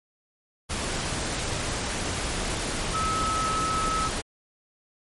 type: tone in noise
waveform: sine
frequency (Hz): 1293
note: E6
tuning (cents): -34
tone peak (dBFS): -25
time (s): 2.93-4.09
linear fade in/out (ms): 20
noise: pink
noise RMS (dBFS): -29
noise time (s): 0.69-4.22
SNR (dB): +1
effects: MP3 48 kbps